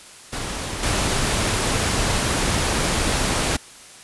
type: noise with level steps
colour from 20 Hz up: pink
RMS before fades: -28 / -21 dBFS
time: 0.32-3.57 s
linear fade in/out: 10 ms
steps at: 0.83 s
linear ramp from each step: 2 ms
effects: white hiss -43 dBFS RMS until 4.03 s + resampled to 24000 Hz